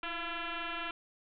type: tone with frequency modulation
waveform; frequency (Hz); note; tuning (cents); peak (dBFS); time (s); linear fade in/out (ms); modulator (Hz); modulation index
sine; 690; F5; -21; -35; 0.03-0.91; 2; 339; 7.3
effects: none